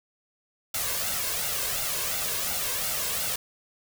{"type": "noise with flanger", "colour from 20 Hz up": "white", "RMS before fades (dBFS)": -29, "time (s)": [0.74, 3.36], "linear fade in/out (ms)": 5, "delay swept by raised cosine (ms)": [1.4, 1.91], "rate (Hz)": 2.8, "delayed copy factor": 0.6, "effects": []}